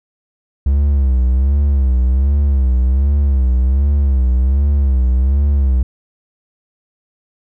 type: tone with vibrato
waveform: triangle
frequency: 66.9 Hz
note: C2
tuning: 39 cents sharp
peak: -8 dBFS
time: 0.66-5.83 s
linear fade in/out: 5 ms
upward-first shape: sine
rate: 1.3 Hz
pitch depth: 120 cents each way
effects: none